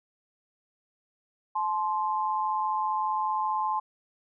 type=tone pair together; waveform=sine; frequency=861.5 / 1046.5 Hz; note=A5 / C6; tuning=-37 / 0 cents; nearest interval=minor third; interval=337 cents; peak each=-28 dBFS; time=1.55-3.8 s; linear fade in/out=10 ms; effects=none